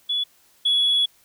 sine tone pair in turn, 3412 / 3379 Hz, G#7 / G#7, +46 / +29 cents, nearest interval unison, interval 17 cents, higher first, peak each -20 / -15 dBFS, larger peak second, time 0.09-0.24 / 0.65-1.06 s, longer second, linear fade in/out 10 ms, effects tanh soft clip ceiling -13 dBFS + white hiss -58 dBFS RMS until 1.24 s

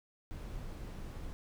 brown noise, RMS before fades -43 dBFS, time 0.31-1.33 s, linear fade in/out 0 ms, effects none

